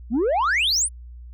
sine exponential sweep, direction up, 207.7 to 10180 Hz, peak -15 dBFS, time 0.1-0.89 s, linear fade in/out 50 ms, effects tanh soft clip ceiling -17 dBFS + added 60 Hz sine -37 dBFS peak until 1.33 s

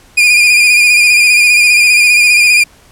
40% pulse tone with vibrato, 2433 Hz, D#7, 39 cents flat, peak -4 dBFS, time 0.17-2.64 s, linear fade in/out 10 ms, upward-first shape square, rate 15 Hz, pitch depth 30 cents each way, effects pink hiss -44 dBFS RMS until 2.91 s + low-pass 12000 Hz 12 dB/octave

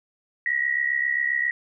sine tone pair together, 1882 / 1949.5 Hz, A#6 / B6, +16 / -23 cents, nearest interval minor second, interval 61 cents, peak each -24 dBFS, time 0.46-1.51 s, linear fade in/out 2 ms, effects none

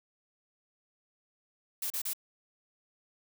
blue noise bursts, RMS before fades -34 dBFS, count 3, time 1.82-2.134 s, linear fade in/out 5 ms, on 82 ms, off 34 ms, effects none

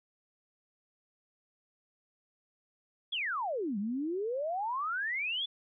sine exponential two-way sweep, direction down then up, 3515 to 193 to 3515 Hz, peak -31 dBFS, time 3.12-5.46 s, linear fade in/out 10 ms, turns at 3.78 s, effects none

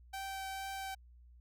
sawtooth tone with vibrato, 775 Hz, G5, 20 cents flat, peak -36 dBFS, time 0.13-0.95 s, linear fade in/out 10 ms, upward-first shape triangle, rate 2.2 Hz, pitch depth 9 cents each way, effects added 60 Hz sine -56 dBFS peak until 1.4 s

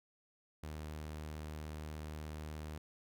sawtooth tone, 76.7 Hz, D#2, 24 cents flat, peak -39 dBFS, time 0.63-2.78 s, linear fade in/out 5 ms, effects none

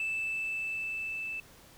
sine tone with level ramp, 2637 Hz, E7, in tune, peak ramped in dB -28 to -34 dBFS, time 0-1.4 s, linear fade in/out 2 ms, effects tanh soft clip ceiling -28 dBFS + pink hiss -56 dBFS RMS until 1.77 s

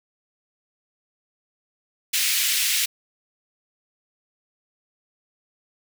pink high-pass noise, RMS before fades -22 dBFS, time 2.13-2.86 s, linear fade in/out 10 ms, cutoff 2200 Hz, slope 24 dB/octave, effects none

